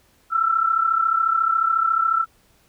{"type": "tone pair together", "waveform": "sine", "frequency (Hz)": [1325.9, 1360], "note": ["E6", "F6"], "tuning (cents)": [10, -46], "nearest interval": "unison", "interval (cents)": 44, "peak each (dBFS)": [-18, -22], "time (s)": [0.3, 2.26], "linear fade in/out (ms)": 50, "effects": ["pink hiss -59 dBFS RMS until 2.68 s"]}